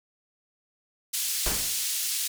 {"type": "band-pass noise", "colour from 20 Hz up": "white", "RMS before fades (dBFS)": -29, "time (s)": [1.13, 2.28], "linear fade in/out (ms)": 10, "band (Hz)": [3300, 12000], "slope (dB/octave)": 12}
{"type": "noise with exponential decay", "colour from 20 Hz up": "pink", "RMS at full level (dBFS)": -26, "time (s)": [1.46, 1.86], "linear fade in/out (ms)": 1, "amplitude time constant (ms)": 86}
{"effects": []}